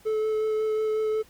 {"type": "tone with vibrato", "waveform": "triangle", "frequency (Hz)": 433.9, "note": "A4", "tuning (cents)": -24, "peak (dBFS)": -21, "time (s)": [0.05, 1.23], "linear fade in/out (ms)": 20, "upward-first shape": "sine", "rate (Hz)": 5.5, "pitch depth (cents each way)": 10, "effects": ["pink hiss -56 dBFS RMS until 1.29 s"]}